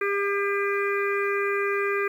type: harmonic tone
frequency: 400.9 Hz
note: G4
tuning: 39 cents sharp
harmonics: 1 / 3 / 4 / 5 / 6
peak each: -25 / -30 / -31 / -32 / -33 dBFS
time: 0.01-2.08 s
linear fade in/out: 5 ms
effects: 9-bit